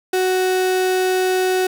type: tone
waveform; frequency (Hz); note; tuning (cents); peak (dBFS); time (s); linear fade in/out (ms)
35% pulse; 371.3; F#4; +6; -14; 0.13-1.67; 5
effects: none